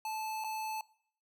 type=tone with dropouts; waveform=square; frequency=872 Hz; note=A5; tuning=16 cents flat; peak=-36 dBFS; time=0.05-0.81 s; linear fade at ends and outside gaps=2 ms; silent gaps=0.44-0.444 s; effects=noise-tail reverb RT60 0.6 s tail -21 dB re dry